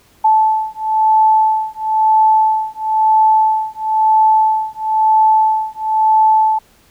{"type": "beating tone pair", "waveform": "sine", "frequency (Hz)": [872, 873], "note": ["A5", "A5"], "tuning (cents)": [-16, -14], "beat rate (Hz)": 1, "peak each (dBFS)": -13, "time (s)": [0.24, 6.59], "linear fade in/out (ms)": 10, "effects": ["pink hiss -51 dBFS RMS until 6.9 s"]}